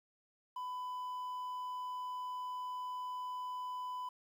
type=tone with quantisation; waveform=triangle; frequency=1000 Hz; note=B5; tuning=21 cents sharp; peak=-37 dBFS; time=0.56-4.09 s; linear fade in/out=5 ms; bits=11; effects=none